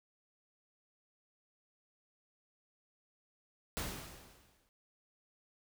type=noise with exponential decay; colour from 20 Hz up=pink; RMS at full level=-37 dBFS; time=3.77-4.69 s; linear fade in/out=0 ms; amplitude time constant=200 ms; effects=none